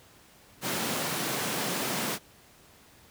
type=high-pass noise; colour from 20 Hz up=pink; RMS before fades=-31 dBFS; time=0.61-2.19 s; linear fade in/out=50 ms; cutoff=150 Hz; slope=24 dB/octave; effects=pink hiss -56 dBFS RMS until 3.1 s + high-pass 60 Hz 12 dB/octave